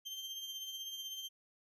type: tone with tremolo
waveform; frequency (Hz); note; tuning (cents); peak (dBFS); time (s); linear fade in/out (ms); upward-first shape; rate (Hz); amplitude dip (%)
35% pulse; 3151; G7; +8; -38; 0.05-1.29; 20; triangle; 16; 50
effects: resampled to 32000 Hz